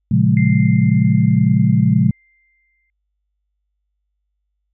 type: chord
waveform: sine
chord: Bb minor seventh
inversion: none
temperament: equal with one note detuned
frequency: 116.54 / 138.59 / 176.95 / 207.7 Hz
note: Bb2 / Db3 / F3 / Ab3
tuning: 0 / 0 / +23 / 0 cents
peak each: -16 dBFS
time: 0.11-2.11 s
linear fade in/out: 5 ms
type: tone with exponential decay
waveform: sine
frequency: 2093 Hz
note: C7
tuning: in tune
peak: -24 dBFS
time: 0.37-2.9 s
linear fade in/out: 1 ms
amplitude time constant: 550 ms
effects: added 50 Hz sine -69 dBFS peak until 4.73 s